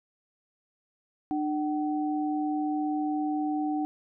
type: tone pair together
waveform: sine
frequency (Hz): 300.8 / 758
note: D4 / F#5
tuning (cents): +42 / +42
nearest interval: octave + major third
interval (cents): 1600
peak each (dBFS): -27 / -32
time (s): 1.31-3.85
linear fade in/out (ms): 0
effects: none